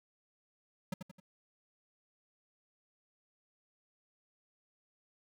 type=tone with echo; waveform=square; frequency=185 Hz; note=F#3; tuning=in tune; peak=-34 dBFS; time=0.92-0.94 s; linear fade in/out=5 ms; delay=87 ms; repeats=3; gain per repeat=-7 dB; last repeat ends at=1.201 s; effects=none